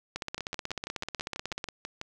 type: two click trains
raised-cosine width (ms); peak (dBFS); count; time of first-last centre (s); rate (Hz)
0.2; -16 / -19; 25 / 11; 0.16-1.641 / 0.38-2.014; 16.2 / 6.12
effects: none